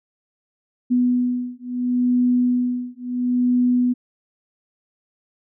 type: beating tone pair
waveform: sine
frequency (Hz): 246.9 / 247.63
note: B3 / B3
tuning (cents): 0 / +5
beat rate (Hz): 0.73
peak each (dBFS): -20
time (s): 0.9-3.94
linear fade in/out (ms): 20
effects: none